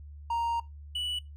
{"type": "tone pair in turn", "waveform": "triangle", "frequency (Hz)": [932.3, 2954], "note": ["A#5", "F#7"], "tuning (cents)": [0, -3], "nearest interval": "octave + minor sixth", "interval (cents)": 1997, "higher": "second", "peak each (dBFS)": [-25, -28], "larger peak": "first", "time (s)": [[0.3, 0.6], [0.95, 1.19]], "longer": "first", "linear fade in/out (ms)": 5, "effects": ["noise-tail reverb RT60 0.2 s tail -20 dB re dry", "added 73 Hz sine -43 dBFS peak until 1.36 s"]}